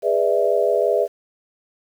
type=chord; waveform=sine; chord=E dominant seventh; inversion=first; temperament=just; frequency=412 / 494.4 / 593.3 / 659.3 Hz; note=G#4 / B4 / D5 / E5; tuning=-14 / +2 / +18 / 0 cents; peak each=-21 dBFS; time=0.02-1.08 s; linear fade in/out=50 ms; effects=8-bit